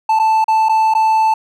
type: tone with dropouts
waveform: triangle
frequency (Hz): 880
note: A5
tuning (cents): 0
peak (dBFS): -8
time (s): 0.09-1.34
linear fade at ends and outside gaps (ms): 5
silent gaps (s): 0.191-0.196 / 0.443-0.481 / 0.687-0.693 / 0.939-0.949
effects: none